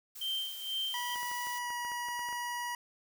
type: noise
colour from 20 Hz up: blue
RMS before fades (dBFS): -46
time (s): 0.15-1.59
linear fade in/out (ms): 10
type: tone with tremolo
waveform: sine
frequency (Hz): 3136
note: G7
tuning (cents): 0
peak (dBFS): -31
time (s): 0.21-1.15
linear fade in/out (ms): 5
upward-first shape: sine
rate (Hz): 2.1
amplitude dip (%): 75
type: tone with pitch glide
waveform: 25% pulse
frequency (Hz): 973 to 965.2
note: B5 to B5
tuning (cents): -26 to -40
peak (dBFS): -31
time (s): 0.94-2.75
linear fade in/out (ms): 2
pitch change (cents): -14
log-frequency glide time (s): 1.61-1.72
type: clicks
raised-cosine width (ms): 0.5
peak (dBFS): -34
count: 11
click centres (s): 1.158 / 1.231 / 1.315 / 1.47 / 1.704 / 1.849 / 1.918 / 2.086 / 2.193 / 2.288 / 2.327
effects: none